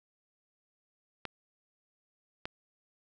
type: clicks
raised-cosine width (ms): 0.3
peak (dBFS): -20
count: 2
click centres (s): 1.253 / 2.455
effects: none